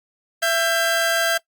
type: tone pair together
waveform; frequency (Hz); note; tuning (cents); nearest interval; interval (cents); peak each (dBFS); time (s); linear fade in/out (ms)
sawtooth; 669 / 1591.2; E5 / G6; +25 / +25; octave + minor third; 1500; -17; 0.42-1.38; 10
effects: noise-tail reverb RT60 0.1 s tail -21 dB re dry + Opus 32 kbps